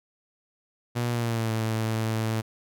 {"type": "tone with pitch glide", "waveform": "sawtooth", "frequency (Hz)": [120, 111.32], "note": ["B2", "A2"], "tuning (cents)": [-49, 21], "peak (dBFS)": -21, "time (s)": [0.95, 2.42], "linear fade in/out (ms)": 20, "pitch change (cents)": -130, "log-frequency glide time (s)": [1.1, 1.51], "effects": []}